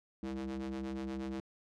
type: ring-modulated tone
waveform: square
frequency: 65.2 Hz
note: C2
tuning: 5 cents flat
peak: -35 dBFS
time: 0.23-1.4 s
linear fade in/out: 0 ms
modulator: 265 Hz
effects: low-pass 6000 Hz 12 dB/octave